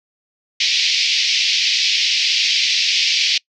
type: band-pass noise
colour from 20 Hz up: white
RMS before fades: -17 dBFS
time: 0.6-3.38 s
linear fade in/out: 5 ms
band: 2200 to 5400 Hz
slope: 48 dB/octave
effects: noise-tail reverb RT60 0.1 s tail -25 dB re dry